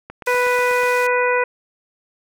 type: click train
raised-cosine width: 0.5 ms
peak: -18 dBFS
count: 7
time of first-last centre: 0.1-0.834 s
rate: 8.17 Hz
type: band-pass noise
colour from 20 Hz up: pink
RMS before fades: -36 dBFS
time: 0.26-1.07 s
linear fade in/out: 5 ms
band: 3000 to 13000 Hz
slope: 12 dB/octave
type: harmonic tone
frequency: 493.9 Hz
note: B4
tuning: in tune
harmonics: 1 / 2 / 3 / 4 / 5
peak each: -18 / -21 / -23 / -24 / -25 dBFS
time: 0.27-1.44 s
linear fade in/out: 5 ms
effects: none